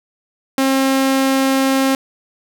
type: tone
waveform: sawtooth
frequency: 267.9 Hz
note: C4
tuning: 41 cents sharp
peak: -9 dBFS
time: 0.58-1.95 s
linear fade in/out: 2 ms
effects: none